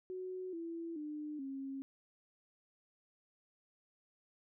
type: tone with pitch steps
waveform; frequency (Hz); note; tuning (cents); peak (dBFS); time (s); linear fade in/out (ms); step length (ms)
sine; 370 / 333.5 / 300.5 / 270.9; F#4 / E4 / D4 / C#4; 0 / +20 / +40 / -40; -40; 0.1-1.82; 0; 430
effects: none